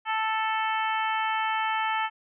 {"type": "harmonic tone", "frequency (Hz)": 440, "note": "A4", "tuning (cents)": 0, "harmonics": [2, 3, 4, 5, 6, 7], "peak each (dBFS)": [-27, -31, -33, -35, -37, -38], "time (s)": [0.05, 2.1], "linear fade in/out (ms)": 50, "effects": []}